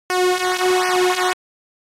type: tone with flanger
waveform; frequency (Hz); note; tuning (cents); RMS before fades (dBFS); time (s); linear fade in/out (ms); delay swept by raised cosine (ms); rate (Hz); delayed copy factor
sawtooth; 365.6; F#4; -21; -18; 0.1-1.33; 0; 0.26 to 3.16; 1.3; -0.75
effects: low-pass 11000 Hz 12 dB/octave + AAC 48 kbps